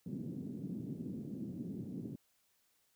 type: band-pass noise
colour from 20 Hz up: pink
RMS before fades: -43 dBFS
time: 0.06-2.16 s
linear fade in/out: 2 ms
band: 150 to 290 Hz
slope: 24 dB/octave
effects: white hiss -75 dBFS RMS until 2.95 s